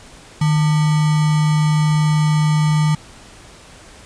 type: tone with sample-and-hold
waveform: sine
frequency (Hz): 153.5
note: D#3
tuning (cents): -23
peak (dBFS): -12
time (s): 0.41-2.95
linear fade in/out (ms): 5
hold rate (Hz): 1050
effects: pink hiss -42 dBFS RMS until 4.05 s + resampled to 22050 Hz